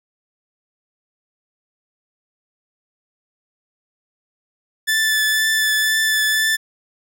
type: tone with vibrato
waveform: sawtooth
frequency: 1750 Hz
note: A6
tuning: 10 cents flat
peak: -12 dBFS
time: 4.87-6.57 s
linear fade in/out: 20 ms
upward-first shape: triangle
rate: 2 Hz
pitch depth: 16 cents each way
effects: none